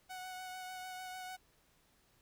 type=tone with vibrato; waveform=sawtooth; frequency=740 Hz; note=F#5; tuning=in tune; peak=-40 dBFS; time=0.09-1.37 s; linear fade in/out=20 ms; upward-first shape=sine; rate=6.7 Hz; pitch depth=15 cents each way; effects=pink hiss -71 dBFS RMS until 2.21 s